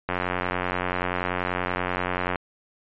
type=click train; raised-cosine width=0.5 ms; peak=-10 dBFS; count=206; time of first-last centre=0.09-2.358 s; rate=90.4 Hz; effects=resampled to 8000 Hz